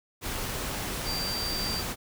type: tone in noise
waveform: sine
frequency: 4700 Hz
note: D8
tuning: 1 cent sharp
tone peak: -31 dBFS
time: 1.04-1.84 s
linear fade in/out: 50 ms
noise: pink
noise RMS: -33 dBFS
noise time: 0.21-1.96 s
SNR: -1 dB
effects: none